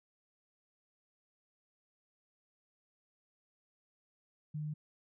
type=tone; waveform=sine; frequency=151.5 Hz; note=D#3; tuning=46 cents flat; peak=-36 dBFS; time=4.54-4.74 s; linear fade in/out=10 ms; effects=none